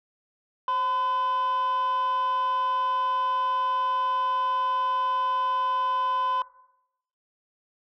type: tone with frequency modulation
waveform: sine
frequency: 1015 Hz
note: B5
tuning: 47 cents sharp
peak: -20 dBFS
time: 0.68-6.42 s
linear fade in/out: 2 ms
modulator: 481 Hz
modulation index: 0.27
effects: noise-tail reverb RT60 0.8 s tail -19 dB re dry + tanh soft clip ceiling -22 dBFS